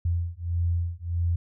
sine beating tone pair, 85 / 86.6 Hz, F2 / F2, -46 / -14 cents, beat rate 1.6 Hz, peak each -27 dBFS, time 0.05-1.36 s, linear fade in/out 5 ms, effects none

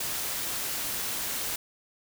white noise, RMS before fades -32 dBFS, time 0-1.56 s, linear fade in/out 5 ms, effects none

